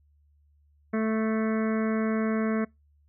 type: harmonic tone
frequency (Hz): 220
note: A3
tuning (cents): 0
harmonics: 1 / 2 / 3 / 5 / 6 / 7 / 8 / 9 / 10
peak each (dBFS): -25 / -31 / -35 / -39 / -41 / -42 / -43 / -44 / -45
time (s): 0.93-2.65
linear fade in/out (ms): 10
effects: noise-tail reverb RT60 0.2 s tail -26 dB re dry + added 73 Hz sine -60 dBFS peak until 3.08 s